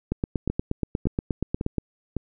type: two click trains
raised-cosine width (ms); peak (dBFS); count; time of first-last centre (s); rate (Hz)
3; -11 / -13; 15 / 4; 0.12-1.783 / 0.5-2.167; 8.42 / 1.8
effects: none